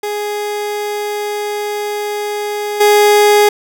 30% pulse tone with level steps, 415.3 Hz, G#4, in tune, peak -15 / -4 dBFS, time 0.03-3.49 s, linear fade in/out 5 ms, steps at 2.8 s, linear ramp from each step 10 ms, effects none

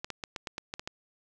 clicks, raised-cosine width 0.2 ms, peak -18 dBFS, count 9, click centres 0.045 / 0.103 / 0.238 / 0.362 / 0.472 / 0.581 / 0.739 / 0.795 / 0.875 s, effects none

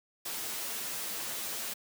white noise with comb filter, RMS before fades -37 dBFS, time 0.25-1.74 s, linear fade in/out 10 ms, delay 8.9 ms, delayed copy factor +0.55, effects high-pass 150 Hz 12 dB/octave

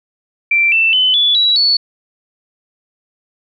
sine tone with pitch steps, 2349 / 2667 / 3029 / 3439 / 3905 / 4434 Hz, D7 / E7 / F#7 / A7 / B7 / C#8, 0 / +20 / +40 / -40 / -20 / 0 cents, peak -9 dBFS, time 0.51-1.77 s, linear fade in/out 5 ms, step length 210 ms, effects none

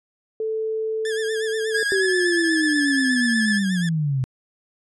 sine tone, 439.9 Hz, A4, in tune, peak -22 dBFS, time 0.4-1.83 s, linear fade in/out 2 ms
sawtooth tone with vibrato, 1700 Hz, G#6, 40 cents sharp, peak -25 dBFS, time 1.05-3.89 s, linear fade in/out 2 ms, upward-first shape sine, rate 8.3 Hz, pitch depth 94 cents each way
square tone with pitch glide, 1645 to 1735.8 Hz, G#6 to A6, -17 to -24 cents, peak -22 dBFS, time 1.73-3.6 s, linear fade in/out 20 ms, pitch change +93 cents, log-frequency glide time 1.92-2.12 s
sine linear sweep, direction down, 392 to 126.2 Hz, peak -19 dBFS, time 1.92-4.24 s, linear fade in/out 0 ms
effects resampled to 24000 Hz

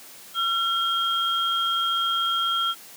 sine tone pair together, 1361 / 3232 Hz, F6 / G#7, -45 / -48 cents, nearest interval octave + minor third, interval 1497 cents, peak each -24 dBFS, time 0.34-2.75 s, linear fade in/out 50 ms, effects white hiss -45 dBFS RMS until 2.96 s + high-pass 150 Hz 12 dB/octave

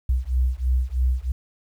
sine beating tone pair, 61.74 / 64.84 Hz, B1 / C2, 0 / -15 cents, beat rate 3.1 Hz, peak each -22 dBFS, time 0.09-1.32 s, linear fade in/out 5 ms, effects 9-bit

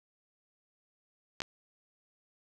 clicks, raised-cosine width 0.2 ms, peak -17 dBFS, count 2, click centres 1.404 / 1.419 s, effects none

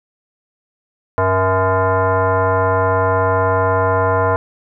sine tone with frequency modulation, 277.2 Hz, C#4, in tune, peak -12 dBFS, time 1.18-4.36 s, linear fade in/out 0 ms, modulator 375 Hz, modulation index 2.7, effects none

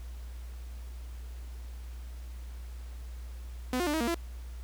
sawtooth tone with pitch steps, 252.5 / 355.5 / 295.7 / 318.8 / 235.3 / 338.5 Hz, B3 / F4 / D4 / D#4 / A#3 / E4, +39 / +31 / +12 / +42 / +16 / +46 cents, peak -24 dBFS, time 3.73-4.144 s, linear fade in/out 0 ms, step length 69 ms, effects added 60 Hz sine -39 dBFS peak until 4.63 s + pink hiss -57 dBFS RMS until 4.63 s

